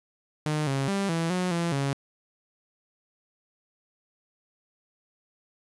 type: tone with pitch steps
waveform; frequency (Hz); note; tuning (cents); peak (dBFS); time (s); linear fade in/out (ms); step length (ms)
sawtooth; 152.3 / 136.3 / 197.6 / 165.5 / 181.8 / 169.9 / 138.6; D#3 / C#3 / G3 / E3 / F#3 / F3 / C#3; -37 / -29 / +14 / +7 / -30 / -47 / 0; -21; 0.46-1.93; 0; 210
effects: resampled to 24000 Hz + 10-bit